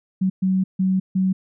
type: tone bursts at uneven times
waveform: sine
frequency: 188.3 Hz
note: F#3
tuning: 31 cents sharp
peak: -16 dBFS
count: 4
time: 0.21-0.3 / 0.42-0.64 / 0.79-1 / 1.15-1.33 s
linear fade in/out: 10 ms
effects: none

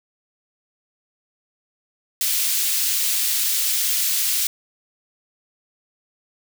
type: high-pass noise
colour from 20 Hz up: white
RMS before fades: -21 dBFS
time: 2.21-4.47 s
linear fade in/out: 2 ms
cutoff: 2800 Hz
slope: 12 dB/octave
effects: none

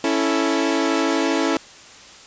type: chord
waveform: sawtooth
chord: A major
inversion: first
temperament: equal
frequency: 277.2 / 329.6 / 440 Hz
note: C#4 / E4 / A4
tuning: 0 / 0 / 0 cents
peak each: -18 / -17 / -21 dBFS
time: 0.04-1.57 s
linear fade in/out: 2 ms
effects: white hiss -43 dBFS RMS until 2.26 s + resampled to 16000 Hz

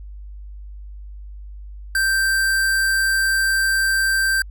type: tone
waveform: square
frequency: 1567 Hz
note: G6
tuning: 1 cent flat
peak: -17 dBFS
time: 1.95-4.42 s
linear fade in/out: 2 ms
effects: added 50 Hz sine -33 dBFS peak until 4.5 s

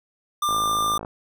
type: tone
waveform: square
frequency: 1193 Hz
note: D6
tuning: 27 cents sharp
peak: -21 dBFS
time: 0.42-0.98 s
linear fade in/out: 5 ms
type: click train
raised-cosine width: 1 ms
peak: -19 dBFS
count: 31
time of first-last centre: 0.49-1.049 s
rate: 53.7 Hz
effects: none

